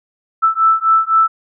sine beating tone pair, 1318.5 / 1322.4 Hz, E6 / E6, 0 / +5 cents, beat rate 3.9 Hz, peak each -13 dBFS, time 0.42-1.28 s, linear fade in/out 20 ms, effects none

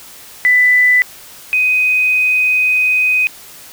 sine tone pair in turn, 1991 / 2505 Hz, B6 / D#7, +14 / +11 cents, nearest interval major third, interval 397 cents, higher second, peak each -7 / -10 dBFS, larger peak first, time 0.45-1.02 / 1.53-3.27 s, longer second, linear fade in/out 0 ms, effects white hiss -37 dBFS RMS until 3.72 s

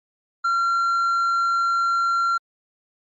triangle tone, 1372 Hz, F6, 31 cents flat, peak -16 dBFS, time 0.44-2.38 s, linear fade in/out 10 ms, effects MP3 32 kbps

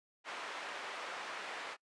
white band-pass noise, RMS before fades -44 dBFS, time 0.24-1.77 s, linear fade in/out 50 ms, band 500 to 2000 Hz, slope 12 dB/octave, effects noise-tail reverb RT60 0.1 s tail -25 dB re dry + resampled to 22050 Hz

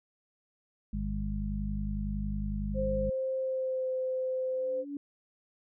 harmonic tone, 50.9 Hz, G#1, 34 cents flat, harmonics 1 / 2 / 3 / 4, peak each -33 / -41 / -40 / -35 dBFS, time 0.93-3.1 s, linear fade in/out 5 ms
sine tone with pitch glide, 525 to 516.6 Hz, C5 to C5, +6 to -22 cents, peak -29 dBFS, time 2.74-4.85 s, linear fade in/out 50 ms, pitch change -28 cents, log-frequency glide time 3.37-3.89 s
sine tone with exponential growth, 285.5 Hz, D4, 49 cents flat, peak -32 dBFS, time 4.46-4.97 s, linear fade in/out 2 ms, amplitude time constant 110 ms
effects none

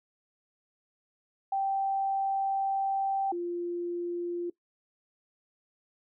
sine tone pair in turn, 781 / 347.9 Hz, G5 / F4, -7 / -7 cents, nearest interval octave + major second, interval 1400 cents, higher first, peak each -26 / -30 dBFS, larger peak first, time 1.52-3.32 / 3.32-4.5 s, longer first, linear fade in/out 5 ms, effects noise-tail reverb RT60 0.1 s tail -20 dB re dry

